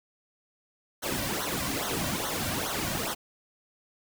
pink noise with flanger, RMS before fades -31 dBFS, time 1.02-3.15 s, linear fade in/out 20 ms, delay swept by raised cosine 0.4 to 2.4 ms, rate 2.4 Hz, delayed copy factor -0.85, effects none

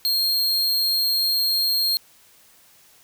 45% pulse tone, 4229 Hz, C8, 18 cents sharp, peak -18 dBFS, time 0.05-1.97 s, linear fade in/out 0 ms, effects white hiss -54 dBFS RMS until 3.03 s

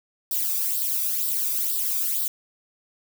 violet noise with flanger, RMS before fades -25 dBFS, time 0.31-2.28 s, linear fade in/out 2 ms, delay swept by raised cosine 0.22 to 0.86 ms, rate 2.1 Hz, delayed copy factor +0.65, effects none

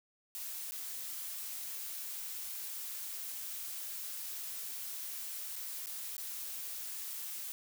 blue noise with dropouts, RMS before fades -42 dBFS, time 0.35-7.52 s, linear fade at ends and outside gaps 0 ms, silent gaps 0.71-0.72 / 5.557-5.563 / 5.859-5.869 / 6.167-6.18 s, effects none

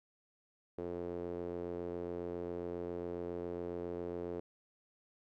sawtooth tone with band-pass filter, 87.31 Hz, F2, in tune, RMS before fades -41 dBFS, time 0.78-4.4 s, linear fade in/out 5 ms, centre 420 Hz, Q 3.2, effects none

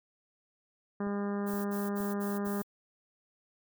harmonic tone, 202.2 Hz, G#3, 46 cents flat, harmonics 1 / 2 / 3 / 4 / 5 / 6 / 7 / 8 / 9, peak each -32 / -37 / -44 / -46 / -47 / -46 / -52 / -51 / -55 dBFS, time 1-2.62 s, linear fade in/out 5 ms
click train, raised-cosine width 3 ms, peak -37 dBFS, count 4, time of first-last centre 1.07-2.472 s, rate 2.14 Hz
violet noise bursts, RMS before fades -45 dBFS, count 5, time 1.46-2.634 s, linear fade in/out 20 ms, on 190 ms, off 56 ms
effects none

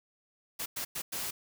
white noise bursts at uneven times, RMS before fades -36 dBFS, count 4, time 0.59-0.66 / 0.76-0.85 / 0.95-1.02 / 1.12-1.31 s, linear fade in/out 10 ms, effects none

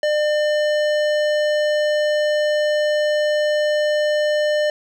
sine tone with hard clipping, 600 Hz, D5, 37 cents sharp, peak -18 dBFS, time 0.03-4.7 s, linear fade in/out 2 ms, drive 15 dB, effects none

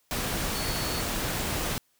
sine tone in noise, 4423 Hz, C#8, 5 cents flat, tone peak -37 dBFS, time 0.55-1.01 s, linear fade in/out 0 ms, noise pink, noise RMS -30 dBFS, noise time 0.11-1.78 s, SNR -10 dB, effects white hiss -69 dBFS RMS until 1.99 s

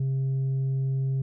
triangle tone with tanh clipping, 133.9 Hz, C3, 40 cents sharp, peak -24 dBFS, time 0-1.22 s, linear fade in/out 5 ms, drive 7 dB, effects none

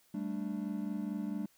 triangle chord, G suspended second, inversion none, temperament just, 196 / 220.5 / 294 Hz, G3 / A3 / D4, 0 / +4 / +2 cents, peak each -36 / -37 / -38 dBFS, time 0.14-1.46 s, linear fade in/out 5 ms, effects white hiss -68 dBFS RMS until 1.57 s

